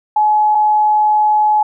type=tone pair in turn; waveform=sine; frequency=849 / 849 Hz; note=G#5 / G#5; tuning=+38 / +38 cents; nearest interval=unison; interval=0 cents; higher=neither; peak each=-9 dBFS; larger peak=neither; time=0.16-0.55 / 0.55-1.63 s; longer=second; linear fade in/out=5 ms; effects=none